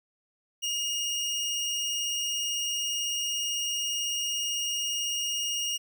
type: tone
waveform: 25% pulse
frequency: 2853 Hz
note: F7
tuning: 36 cents sharp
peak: -24 dBFS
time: 0.62-5.78 s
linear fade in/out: 20 ms
effects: none